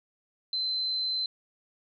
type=tone; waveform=sine; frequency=4072 Hz; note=C8; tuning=48 cents flat; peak=-27 dBFS; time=0.53-1.26 s; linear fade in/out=2 ms; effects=none